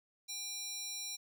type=tone with high-pass filter; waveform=square; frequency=800 Hz; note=G5; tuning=35 cents sharp; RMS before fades=-42 dBFS; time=0.28-1.17 s; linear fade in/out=20 ms; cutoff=4800 Hz; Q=1.9; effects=none